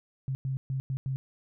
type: tone bursts at uneven times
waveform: sine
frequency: 133.2 Hz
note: C3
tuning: 31 cents sharp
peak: -28 dBFS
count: 5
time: 0.28-0.35 / 0.45-0.57 / 0.7-0.8 / 0.9-0.97 / 1.06-1.16 s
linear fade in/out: 0 ms
effects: none